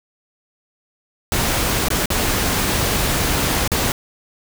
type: noise with dropouts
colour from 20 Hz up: pink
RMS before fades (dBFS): -19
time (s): 1.32-3.92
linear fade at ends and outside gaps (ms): 1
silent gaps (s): 1.885-1.903 / 2.058-2.103 / 3.677-3.717
effects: none